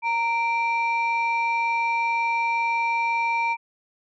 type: tone pair together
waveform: sine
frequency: 925.5 / 2349 Hz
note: A#5 / D7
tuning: -13 / 0 cents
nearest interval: octave + major third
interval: 1613 cents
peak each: -21 / -24 dBFS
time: 0.02-3.57 s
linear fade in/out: 50 ms
effects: tanh soft clip ceiling -16 dBFS